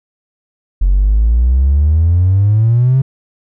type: exponential sweep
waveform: triangle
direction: up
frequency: 44.16 to 135.7 Hz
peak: -4 dBFS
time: 0.81-3.02 s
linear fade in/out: 10 ms
effects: tanh soft clip ceiling -4 dBFS